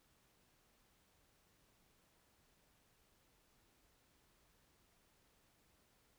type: silence
effects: pink hiss -74 dBFS RMS until 6.18 s